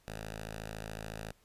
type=tone with notch filter; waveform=5% pulse; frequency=53.9 Hz; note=A1; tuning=35 cents flat; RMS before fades=-43 dBFS; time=0.08-1.32 s; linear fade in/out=0 ms; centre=320 Hz; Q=1.1; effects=pink hiss -68 dBFS RMS until 1.44 s + resampled to 32000 Hz